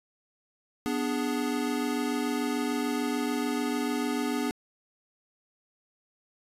square chord, G# diminished, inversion first, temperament equal, 246.9 / 293.7 / 415.3 Hz, B3 / D4 / G#4, 0 / 0 / 0 cents, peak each -31 / -32 / -35 dBFS, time 0.86-4.51 s, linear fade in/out 0 ms, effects resampled to 32000 Hz

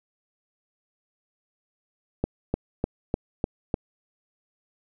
click train, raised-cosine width 2 ms, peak -10 dBFS, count 6, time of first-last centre 2.24-3.742 s, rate 3.33 Hz, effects none

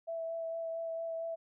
sine tone with vibrato, 659.3 Hz, E5, in tune, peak -35 dBFS, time 0.07-1.36 s, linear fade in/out 20 ms, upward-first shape sine, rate 4.4 Hz, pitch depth 12 cents each way, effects none

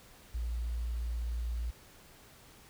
sine tone with quantisation, 58.27 Hz, A#1, in tune, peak -32 dBFS, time 0.34-1.71 s, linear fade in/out 10 ms, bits 10, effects pink hiss -57 dBFS RMS until 2.69 s

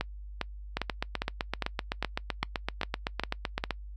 two click trains, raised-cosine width 0.3 ms, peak -13 / -13 dBFS, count 10 / 24, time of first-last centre 0.01-3.639 / 0.77-3.707 s, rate 2.48 / 7.83 Hz, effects noise-tail reverb RT60 0.1 s tail -25 dB re dry + added 50 Hz sine -40 dBFS peak until 3.96 s

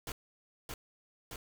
pink noise with echo, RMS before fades -40 dBFS, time 0.07-0.12 s, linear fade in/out 2 ms, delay 620 ms, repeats 2, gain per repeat -2 dB, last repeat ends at 1.36 s, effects none

